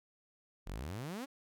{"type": "exponential sweep", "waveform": "sawtooth", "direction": "up", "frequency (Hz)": [39, 290], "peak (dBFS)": -36, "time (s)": [0.66, 1.26], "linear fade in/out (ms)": 20, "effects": []}